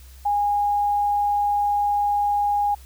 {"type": "tone", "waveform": "sine", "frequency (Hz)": 820, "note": "G#5", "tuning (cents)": -22, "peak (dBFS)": -18, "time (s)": [0.25, 2.75], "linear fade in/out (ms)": 10, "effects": ["added 65 Hz sine -42 dBFS peak until 2.85 s", "white hiss -52 dBFS RMS until 2.85 s"]}